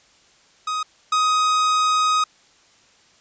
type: tone pair in turn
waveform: 45% pulse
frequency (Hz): 1255 / 1255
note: D#6 / D#6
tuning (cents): +15 / +15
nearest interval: unison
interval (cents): 0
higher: neither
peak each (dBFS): -22 / -16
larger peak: second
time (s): 0.67-0.83 / 1.12-2.24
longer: second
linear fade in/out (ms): 5
effects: white hiss -55 dBFS RMS until 3.2 s + resampled to 16000 Hz